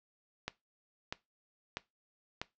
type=click train; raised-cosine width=0.2 ms; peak=-18 dBFS; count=4; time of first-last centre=0.48-2.415 s; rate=1.55 Hz; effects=noise-tail reverb RT60 0.2 s tail -19 dB re dry + low-pass 5000 Hz 12 dB/octave